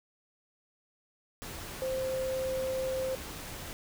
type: tone in noise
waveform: sine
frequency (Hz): 523.3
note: C5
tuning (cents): 0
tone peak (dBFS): -30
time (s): 1.82-3.15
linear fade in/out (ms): 0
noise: pink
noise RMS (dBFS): -42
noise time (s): 1.42-3.73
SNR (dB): +9
effects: none